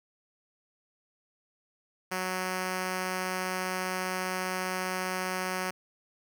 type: tone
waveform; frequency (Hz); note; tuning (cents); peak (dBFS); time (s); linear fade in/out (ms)
5% pulse; 185; F#3; 0; -19; 2.11-5.71; 10
effects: none